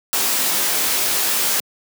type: noise with comb filter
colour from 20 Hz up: white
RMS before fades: -19 dBFS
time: 0.13-1.6 s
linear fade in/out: 0 ms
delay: 18 ms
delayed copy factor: +0.6
effects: high-pass 200 Hz 12 dB/octave